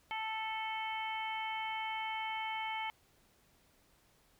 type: harmonic tone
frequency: 440 Hz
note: A4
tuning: in tune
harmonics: 2 / 3 / 4 / 5 / 6 / 7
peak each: -38 / -49 / -52 / -41 / -54 / -46 dBFS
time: 0.11-2.9 s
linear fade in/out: 0 ms
effects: pink hiss -69 dBFS RMS until 4.39 s